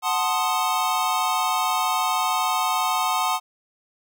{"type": "chord", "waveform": "square", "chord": "F# diminished seventh", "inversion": "none", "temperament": "equal", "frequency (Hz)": [740, 880, 1046.5, 1244.5], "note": ["F#5", "A5", "C6", "Eb6"], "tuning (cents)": [0, 0, 0, 0], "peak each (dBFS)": -27, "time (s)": [0.02, 3.4], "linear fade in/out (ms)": 50, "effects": []}